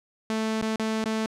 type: tone with dropouts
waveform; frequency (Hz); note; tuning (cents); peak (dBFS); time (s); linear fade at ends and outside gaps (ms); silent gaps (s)
sawtooth; 220; A3; 0; -21; 0.3-1.26; 0; 0.614-0.625 / 0.759-0.797 / 1.041-1.058
effects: low-pass 8000 Hz 12 dB/octave

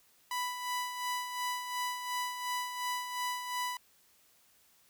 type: tone with tremolo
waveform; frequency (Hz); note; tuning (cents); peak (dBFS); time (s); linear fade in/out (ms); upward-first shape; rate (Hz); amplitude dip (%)
sawtooth; 990; B5; +4; -28; 0.31-3.77; 2; sine; 2.8; 55
effects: white hiss -66 dBFS RMS until 4.89 s

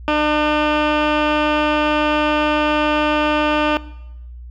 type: tone with low-pass filter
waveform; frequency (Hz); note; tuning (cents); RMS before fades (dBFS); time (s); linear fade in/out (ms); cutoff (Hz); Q
15% pulse; 301.2; D4; +44; -17; 0.08-3.77; 0; 2500; 2.1
effects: noise-tail reverb RT60 0.9 s tail -19 dB re dry + added 60 Hz sine -32 dBFS peak until 4.5 s

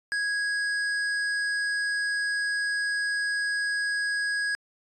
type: tone with hard clipping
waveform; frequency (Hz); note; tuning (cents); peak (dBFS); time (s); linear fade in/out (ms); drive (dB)
sine; 1656; G#6; -5; -27; 0.12-4.55; 0; 11
effects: resampled to 24000 Hz

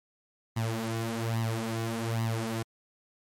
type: tone with flanger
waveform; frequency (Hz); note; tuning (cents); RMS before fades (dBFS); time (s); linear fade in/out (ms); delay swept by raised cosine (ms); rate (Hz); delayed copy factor
sawtooth; 113.7; A#2; -43; -31; 0.56-2.63; 10; 1 to 6.1; 1.2; +0.75
effects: MP3 64 kbps

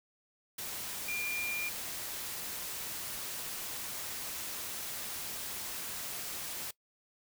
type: tone in noise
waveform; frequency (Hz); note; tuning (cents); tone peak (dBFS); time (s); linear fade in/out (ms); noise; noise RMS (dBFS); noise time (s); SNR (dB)
sine; 2400; D7; +37; -34; 1.08-1.69; 5; white; -40; 0.58-6.71; +3
effects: noise-tail reverb RT60 0.1 s tail -21 dB re dry

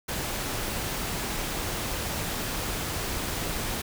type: noise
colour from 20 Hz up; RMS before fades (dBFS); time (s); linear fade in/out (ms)
pink; -31; 0.08-3.82; 10
effects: none

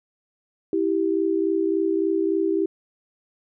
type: tone pair together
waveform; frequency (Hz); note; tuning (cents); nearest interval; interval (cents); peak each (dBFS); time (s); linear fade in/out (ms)
sine; 327.2 / 390.7; E4 / G4; -13 / -6; minor third; 307; -22; 0.73-2.66; 2
effects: none

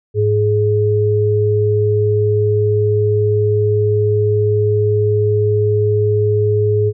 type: tone pair together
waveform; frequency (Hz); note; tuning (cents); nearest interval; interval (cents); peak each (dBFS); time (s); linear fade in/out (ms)
sine; 105.22 / 420; G#2 / G#4; +23 / +19; 2 octaves; 2396; -14; 0.14-6.93; 50
effects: none

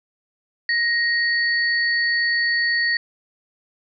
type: tone pair together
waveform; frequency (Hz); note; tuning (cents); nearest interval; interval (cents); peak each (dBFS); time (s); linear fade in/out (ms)
sine; 1879 / 4469; A#6 / C#8; +13 / +13; octave + minor third; 1500; -18 / -25; 0.69-2.97; 2
effects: none

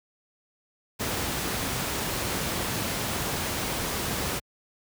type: noise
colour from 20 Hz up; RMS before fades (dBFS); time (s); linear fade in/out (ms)
pink; -29; 0.99-4.4; 20
effects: high-pass 60 Hz 12 dB/octave

